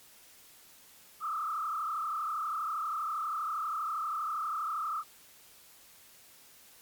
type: tone with frequency modulation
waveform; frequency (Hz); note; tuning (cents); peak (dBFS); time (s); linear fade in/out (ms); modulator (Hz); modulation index
sine; 1252; D#6; +10; -31; 1.2-5.04; 50; 32.5; 2.3
effects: white hiss -57 dBFS RMS until 6.81 s + MP3 96 kbps